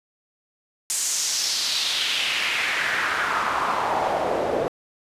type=noise with band-pass filter sweep; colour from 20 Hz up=pink; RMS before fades=-24 dBFS; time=0.9-4.68 s; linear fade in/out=0 ms; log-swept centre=7900 to 490 Hz; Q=2.5; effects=resampled to 32000 Hz